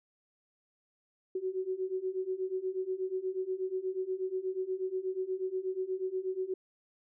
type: beating tone pair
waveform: sine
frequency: 370 / 378.3 Hz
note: F#4 / F#4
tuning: 0 / +38 cents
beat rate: 8.3 Hz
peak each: -36 / -34 dBFS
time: 1.35-6.54 s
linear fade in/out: 5 ms
effects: none